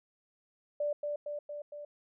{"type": "tone with echo", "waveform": "sine", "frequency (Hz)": 587.3, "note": "D5", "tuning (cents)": 0, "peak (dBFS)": -29, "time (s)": [0.8, 0.93], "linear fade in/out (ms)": 5, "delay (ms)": 230, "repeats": 4, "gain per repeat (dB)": -3, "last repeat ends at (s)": 1.85, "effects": []}